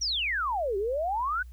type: exponential two-way sweep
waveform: sine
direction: down then up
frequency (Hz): 5920 to 378.7 to 1546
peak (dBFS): -26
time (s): 0.01-1.43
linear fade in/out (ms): 10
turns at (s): 0.77
effects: added 60 Hz sine -42 dBFS peak until 1.52 s + white hiss -67 dBFS RMS until 1.52 s